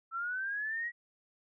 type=linear sweep; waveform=sine; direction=up; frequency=1323 to 1929 Hz; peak=-33 dBFS; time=0.11-0.92 s; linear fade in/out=50 ms; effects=none